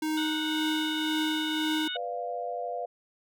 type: tone with tremolo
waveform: square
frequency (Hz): 311.1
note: D#4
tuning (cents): 0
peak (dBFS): -27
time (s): 0.02-1.88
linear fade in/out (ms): 5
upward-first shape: triangle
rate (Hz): 1.9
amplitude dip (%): 40
type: harmonic tone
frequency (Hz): 736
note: F#5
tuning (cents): -9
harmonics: 2 / 3 / 4 / 5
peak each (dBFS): -37 / -45 / -36 / -35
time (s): 0.17-1.97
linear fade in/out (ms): 5
type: chord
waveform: sine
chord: B diminished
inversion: none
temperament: equal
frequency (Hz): 493.9 / 587.3 / 698.5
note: B4 / D5 / F5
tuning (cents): 0 / 0 / 0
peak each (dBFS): -36 / -38 / -33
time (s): 1.95-2.86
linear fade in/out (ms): 10
effects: none